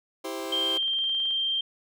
sawtooth chord, C major, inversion first, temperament just, 327 / 392.4 / 523.3 Hz, E4 / G4 / C5, -14 / +2 / 0 cents, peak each -32 dBFS, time 0.24-0.78 s, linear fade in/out 10 ms
click train, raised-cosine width 0.3 ms, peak -33 dBFS, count 18, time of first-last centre 0.4-1.309 s, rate 18.7 Hz
sine tone, 3164 Hz, G7, 15 cents sharp, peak -24 dBFS, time 0.52-1.61 s, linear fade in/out 5 ms
effects none

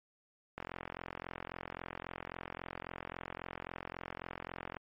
click train, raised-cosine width 0.5 ms, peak -25 dBFS, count 184, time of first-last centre 0.58-4.768 s, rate 43.7 Hz, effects MP3 32 kbps

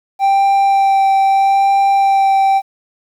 triangle tone with vibrato, 784 Hz, G5, in tune, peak -7 dBFS, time 0.19-2.62 s, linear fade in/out 50 ms, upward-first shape sine, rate 0.78 Hz, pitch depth 11 cents each way, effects 8-bit

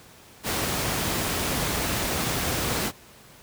pink noise, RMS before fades -26 dBFS, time 0.43-2.92 s, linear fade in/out 50 ms, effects pink hiss -50 dBFS RMS until 3.42 s + high-pass 60 Hz 12 dB/octave

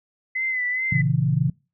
sine tone with vibrato, 2025 Hz, B6, 43 cents sharp, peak -22 dBFS, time 0.35-1.02 s, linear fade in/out 10 ms, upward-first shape sine, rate 2.4 Hz, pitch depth 48 cents each way
sine chord, A# diminished, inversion none, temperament equal, 116.54 / 138.59 / 164.81 Hz, A#2 / C#3 / E3, 0 / 0 / 0 cents, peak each -25 / -20 / -23 dBFS, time 0.92-1.5 s, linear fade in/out 5 ms
effects noise-tail reverb RT60 0.3 s tail -24 dB re dry

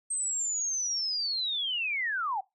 sine linear sweep, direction down, 8372 to 726 Hz, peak -28 dBFS, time 0.1-2.41 s, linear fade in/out 10 ms, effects noise-tail reverb RT60 0.2 s tail -22 dB re dry

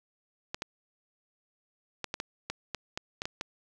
clicks, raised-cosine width 0.2 ms, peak -16 dBFS, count 11, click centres 0.545 / 0.621 / 2.043 / 2.141 / 2.201 / 2.5 / 2.747 / 2.975 / 3.219 / 3.255 / 3.411 s, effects none

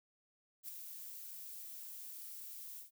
violet noise with ADSR envelope, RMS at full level -43 dBFS, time 0.63-2.91 s, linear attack 56 ms, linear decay 3 ms, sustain -6 dB, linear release 130 ms, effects none

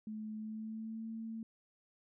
sine tone with pitch glide, 215.8 to 224.3 Hz, A3 to A3, -33 to +34 cents, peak -40 dBFS, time 0.07-1.43 s, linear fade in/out 2 ms, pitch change +67 cents, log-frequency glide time 0.36-1.07 s, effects none

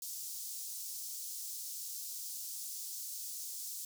pink high-pass noise, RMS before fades -43 dBFS, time 0.02-3.85 s, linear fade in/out 2 ms, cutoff 5400 Hz, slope 24 dB/octave, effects none

